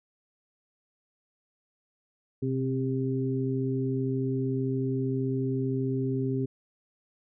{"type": "tone cluster", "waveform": "sine", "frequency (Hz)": [129.1, 264.2, 397.5], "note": ["C3", "C4", "G4"], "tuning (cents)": [-23, 17, 24], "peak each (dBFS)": [-29, -30, -32], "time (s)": [2.42, 6.46], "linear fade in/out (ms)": 10, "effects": []}